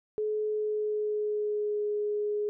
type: tone with pitch glide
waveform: sine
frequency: 426.8 to 417.3 Hz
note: G#4 to G#4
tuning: +47 to +8 cents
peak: -27 dBFS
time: 0.18-2.49 s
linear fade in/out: 0 ms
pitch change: -39 cents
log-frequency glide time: 0.46-1.84 s
effects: none